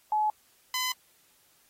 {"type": "tone pair in turn", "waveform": ["sine", "10% pulse"], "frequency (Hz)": [853, 1014.4], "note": ["G#5", "B5"], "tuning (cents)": [46, 46], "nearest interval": "minor third", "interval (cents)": 300, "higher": "second", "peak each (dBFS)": [-23, -19], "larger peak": "second", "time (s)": [[0.12, 0.3], [0.74, 0.92]], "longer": "neither", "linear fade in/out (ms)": 2, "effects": ["white hiss -64 dBFS RMS until 1.69 s", "AAC 48 kbps"]}